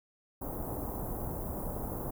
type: band-stop noise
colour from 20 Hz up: pink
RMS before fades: -37 dBFS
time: 0.41-2.11 s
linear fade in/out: 10 ms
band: 950 to 13000 Hz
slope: 24 dB/octave
effects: none